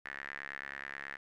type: tone with band-pass filter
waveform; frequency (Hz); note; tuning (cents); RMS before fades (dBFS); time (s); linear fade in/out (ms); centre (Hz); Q
sawtooth; 69.3; C#2; 0; -44; 0.05-1.17; 5; 1800; 6.5
effects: none